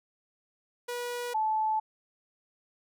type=tone pair in turn; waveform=sawtooth / sine; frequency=485.2 / 869.5 Hz; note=B4 / A5; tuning=-31 / -21 cents; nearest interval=minor seventh; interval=1010 cents; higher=second; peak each=-29 / -25 dBFS; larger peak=second; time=0.88-1.34 / 1.34-1.8 s; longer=neither; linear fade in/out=10 ms; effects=none